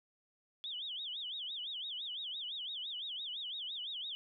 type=tone with vibrato; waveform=sine; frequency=3331 Hz; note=G#7; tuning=4 cents sharp; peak=-39 dBFS; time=0.64-4.15 s; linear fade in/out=0 ms; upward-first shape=sine; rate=5.9 Hz; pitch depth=230 cents each way; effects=none